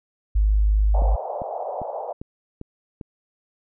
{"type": "tone", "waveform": "sine", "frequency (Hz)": 51.8, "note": "G#1", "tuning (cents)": -4, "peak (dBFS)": -15, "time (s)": [0.35, 1.16], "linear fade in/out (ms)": 10}
{"type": "band-pass noise", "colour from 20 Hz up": "white", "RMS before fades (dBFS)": -30, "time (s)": [0.94, 2.13], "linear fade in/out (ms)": 5, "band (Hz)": [510, 810], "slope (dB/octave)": 48}
{"type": "click train", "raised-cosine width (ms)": 3, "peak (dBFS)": -21, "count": 6, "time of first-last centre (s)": [1.02, 3.012], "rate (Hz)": 2.51}
{"effects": []}